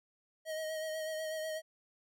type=tone with vibrato; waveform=square; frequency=630 Hz; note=D#5; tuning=21 cents sharp; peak=-37 dBFS; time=0.45-1.62 s; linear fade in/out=50 ms; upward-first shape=sine; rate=8.1 Hz; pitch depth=26 cents each way; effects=none